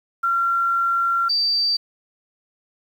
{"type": "tone pair in turn", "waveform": "sine", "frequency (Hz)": [1371, 4649], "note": ["F6", "D8"], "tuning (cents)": [-32, -18], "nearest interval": "octave + major sixth", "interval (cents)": 2114, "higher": "second", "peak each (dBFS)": -17, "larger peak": "neither", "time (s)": [[0.23, 1.29], [1.29, 1.77]], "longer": "first", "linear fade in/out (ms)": 10, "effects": ["8-bit"]}